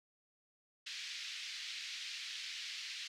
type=band-pass noise; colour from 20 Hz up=white; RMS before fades=-45 dBFS; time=0.86-3.08 s; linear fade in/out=10 ms; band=2000 to 4900 Hz; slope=24 dB/octave; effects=none